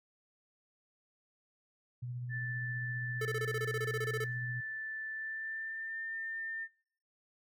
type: tone with tremolo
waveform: sine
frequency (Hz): 122.8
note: B2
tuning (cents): -9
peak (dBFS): -36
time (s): 2.02-4.61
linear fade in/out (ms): 10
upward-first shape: sine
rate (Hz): 15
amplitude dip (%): 25
type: tone with pitch glide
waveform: sine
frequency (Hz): 1760 to 1802.2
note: A6 to A6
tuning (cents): 0 to +41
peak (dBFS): -37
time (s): 2.29-6.68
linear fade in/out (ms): 50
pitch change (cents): +41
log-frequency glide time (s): 5.12-6.06
type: tone bursts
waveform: square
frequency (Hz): 436.5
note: A4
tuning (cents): -14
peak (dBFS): -34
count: 16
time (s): 3.21-4.243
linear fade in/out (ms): 5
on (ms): 43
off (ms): 23
effects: noise-tail reverb RT60 0.6 s tail -23 dB re dry + MP3 96 kbps

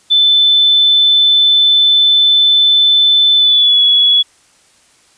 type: tone with pitch glide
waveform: sine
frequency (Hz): 3520 to 3382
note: A7 to G#7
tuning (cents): 0 to +31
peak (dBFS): -6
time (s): 0.1-4.23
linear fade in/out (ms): 20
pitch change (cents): -69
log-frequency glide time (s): 3.37-3.81
effects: white hiss -50 dBFS RMS until 5.17 s + resampled to 22050 Hz

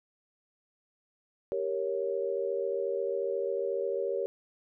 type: chord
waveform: sine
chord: G diminished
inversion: none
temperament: equal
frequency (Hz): 392 / 466.2 / 554.4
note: G4 / Bb4 / Db5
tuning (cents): 0 / 0 / 0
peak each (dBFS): -33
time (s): 1.52-4.26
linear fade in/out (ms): 0
effects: none

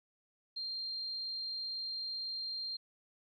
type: tone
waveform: sine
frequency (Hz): 4186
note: C8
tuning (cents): 0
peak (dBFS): -37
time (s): 0.56-2.77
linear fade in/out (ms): 10
effects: 13-bit

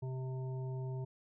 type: harmonic tone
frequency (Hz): 130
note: C3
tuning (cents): -11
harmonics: 1 / 3 / 5 / 7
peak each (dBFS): -37 / -47 / -54 / -55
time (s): 0.02-1.05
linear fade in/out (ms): 10
effects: none

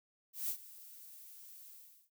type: noise with ADSR envelope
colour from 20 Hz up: violet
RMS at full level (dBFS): -36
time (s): 0.33-2.1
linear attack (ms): 160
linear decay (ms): 79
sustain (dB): -18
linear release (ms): 400
effects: none

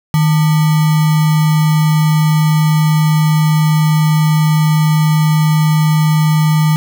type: tone with sample-and-hold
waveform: sine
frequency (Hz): 155.1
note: D#3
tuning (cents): -5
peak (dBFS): -8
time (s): 0.14-6.76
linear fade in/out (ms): 0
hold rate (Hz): 1050
effects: none

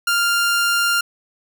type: tone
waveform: sawtooth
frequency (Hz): 1396.9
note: F6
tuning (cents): 0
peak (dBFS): -12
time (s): 0.07-1.01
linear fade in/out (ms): 5
effects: none

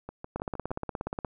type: two click trains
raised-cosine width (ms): 1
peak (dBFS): -24 / -18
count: 5 / 16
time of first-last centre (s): 0.09-0.707 / 0.36-1.248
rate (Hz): 6.48 / 16.9
effects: none

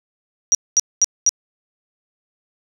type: tone bursts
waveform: sine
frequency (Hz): 5760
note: F#8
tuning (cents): -47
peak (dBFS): -10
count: 4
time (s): 0.52-1.292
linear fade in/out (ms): 0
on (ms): 28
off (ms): 220
effects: none

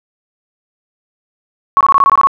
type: tone bursts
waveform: sine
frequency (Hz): 1108.7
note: C#6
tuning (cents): 0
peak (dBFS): -5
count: 9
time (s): 1.77-2.271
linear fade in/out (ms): 0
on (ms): 37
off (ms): 21
effects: none

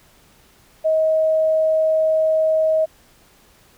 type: tone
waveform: sine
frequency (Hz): 633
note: D#5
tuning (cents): +30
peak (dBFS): -14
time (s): 0.84-2.86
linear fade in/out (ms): 20
effects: pink hiss -53 dBFS RMS until 3.77 s

